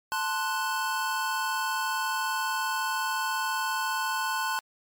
square chord, F# diminished, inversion first, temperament equal, 880 / 1046.5 / 1480 Hz, A5 / C6 / F#6, 0 / 0 / 0 cents, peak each -32 dBFS, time 0.12-4.59 s, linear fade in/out 0 ms, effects MP3 96 kbps

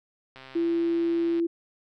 click train, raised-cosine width 0.3 ms, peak -29 dBFS, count 138, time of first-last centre 0.36-1.398 s, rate 132 Hz
sine tone, 336.7 Hz, E4, 37 cents sharp, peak -22 dBFS, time 0.55-1.47 s, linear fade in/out 10 ms
effects none

